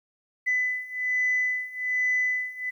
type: beating tone pair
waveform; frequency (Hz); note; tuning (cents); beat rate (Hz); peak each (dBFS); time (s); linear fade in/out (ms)
sine; 2002 / 2003.2; B6 / B6; +23 / +24; 1.2; -27 / -25; 0.46-2.71; 20
effects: tanh soft clip ceiling -17 dBFS + 10-bit